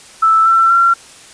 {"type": "tone with pitch steps", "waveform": "sine", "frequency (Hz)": [1318.5, 1343.1, 1368.2], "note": ["E6", "E6", "F6"], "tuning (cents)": [0, 32, -36], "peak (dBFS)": -7, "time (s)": [0.22, 0.94], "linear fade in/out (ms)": 10, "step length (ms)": 240, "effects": ["white hiss -39 dBFS RMS until 1.33 s", "resampled to 22050 Hz"]}